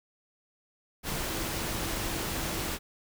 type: tone in noise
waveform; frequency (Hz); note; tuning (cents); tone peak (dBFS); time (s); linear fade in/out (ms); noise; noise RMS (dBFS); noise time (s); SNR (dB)
sine; 330; E4; +2; -42; 1.25-2.76; 50; pink; -33; 1.03-2.79; -12
effects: none